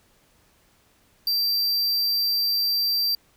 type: tone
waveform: square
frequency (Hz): 4699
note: D8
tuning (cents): 0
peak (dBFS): -21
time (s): 1.27-3.15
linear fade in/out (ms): 2
effects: pink hiss -61 dBFS RMS until 3.36 s